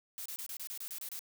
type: noise bursts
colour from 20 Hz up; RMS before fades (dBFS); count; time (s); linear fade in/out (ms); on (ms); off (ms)
blue; -42; 10; 0.18-1.192; 0; 76; 28
effects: none